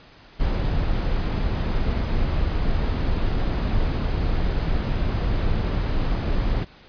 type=noise; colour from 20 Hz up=brown; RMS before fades=-22 dBFS; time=0.39-6.65 s; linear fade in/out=20 ms; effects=pink hiss -49 dBFS RMS until 6.88 s + resampled to 11025 Hz